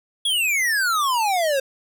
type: exponential sweep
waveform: square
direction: down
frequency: 3407 to 523.3 Hz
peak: -19 dBFS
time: 0.25-1.6 s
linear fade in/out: 5 ms
effects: none